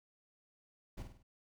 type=noise with echo; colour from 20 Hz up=brown; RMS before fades=-43 dBFS; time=0.97-1.03 s; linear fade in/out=10 ms; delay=50 ms; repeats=4; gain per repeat=-6 dB; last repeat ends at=1.23 s; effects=none